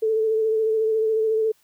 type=tone with vibrato; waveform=sine; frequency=440 Hz; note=A4; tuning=in tune; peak=-18 dBFS; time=0.02-1.52 s; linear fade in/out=10 ms; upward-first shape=sine; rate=14 Hz; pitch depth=25 cents each way; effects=white hiss -62 dBFS RMS until 1.63 s